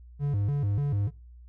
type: tone with vibrato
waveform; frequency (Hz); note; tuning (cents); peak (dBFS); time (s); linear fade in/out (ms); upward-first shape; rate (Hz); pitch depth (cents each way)
triangle; 120.6; B2; -41; -22; 0.19-1.11; 50; square; 3.4; 300
effects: noise-tail reverb RT60 0.3 s tail -22 dB re dry + added 60 Hz sine -46 dBFS peak until 1.48 s